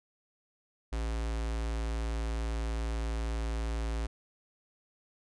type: tone with notch filter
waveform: square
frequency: 56.1 Hz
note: A1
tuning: 34 cents sharp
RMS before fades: -33 dBFS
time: 0.92-4.07 s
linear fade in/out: 10 ms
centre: 140 Hz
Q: 1.6
effects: resampled to 22050 Hz